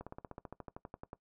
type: slowing click train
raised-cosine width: 1 ms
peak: -30 dBFS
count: 16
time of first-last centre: 0.01-1.131 s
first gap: 56 ms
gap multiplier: 1.04
effects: noise-tail reverb RT60 0.1 s tail -19 dB re dry